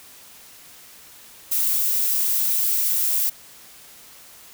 violet noise, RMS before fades -21 dBFS, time 1.51-3.3 s, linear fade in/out 10 ms, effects white hiss -46 dBFS RMS until 4.53 s

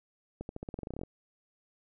accelerating click train, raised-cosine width 2 ms, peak -25 dBFS, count 15, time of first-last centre 0.41-1.035 s, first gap 81 ms, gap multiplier 0.9, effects none

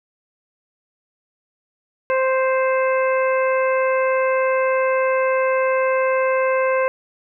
harmonic tone, 523.3 Hz, C5, in tune, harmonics 1 / 2 / 3 / 4 / 5, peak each -17 / -23 / -27 / -29 / -31 dBFS, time 2.1-6.88 s, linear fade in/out 0 ms, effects none

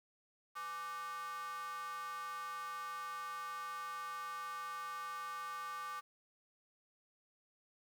square tone with high-pass filter, 167.9 Hz, E3, 32 cents sharp, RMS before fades -44 dBFS, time 0.55-6.01 s, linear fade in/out 20 ms, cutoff 1200 Hz, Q 6.4, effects 11-bit

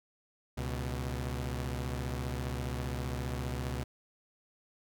sawtooth tone pair together, 69.24 / 123.47 Hz, C#2 / B2, -1 / 0 cents, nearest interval minor seventh, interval 1001 cents, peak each -32 / -33 dBFS, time 0.57-3.84 s, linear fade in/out 10 ms, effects none

